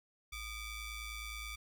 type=ring-modulated tone; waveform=sawtooth; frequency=1174.7 Hz; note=D6; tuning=in tune; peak=-35 dBFS; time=0.32-1.56 s; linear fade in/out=10 ms; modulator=1120 Hz; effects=none